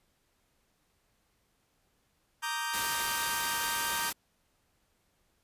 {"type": "chord", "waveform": "sawtooth", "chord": "Eb major seventh", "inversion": "second", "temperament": "equal", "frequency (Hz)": [932.3, 1174.7, 1244.5, 1568], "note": ["Bb5", "D6", "Eb6", "G6"], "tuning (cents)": [0, 0, 0, 0], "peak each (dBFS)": [-32, -37, -38, -32], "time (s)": [2.42, 4.11], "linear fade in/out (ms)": 20}
{"type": "noise", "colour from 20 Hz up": "white", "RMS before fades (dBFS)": -35, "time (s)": [2.73, 4.13], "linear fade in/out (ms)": 10}
{"effects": ["pink hiss -73 dBFS RMS until 5.43 s", "resampled to 32000 Hz"]}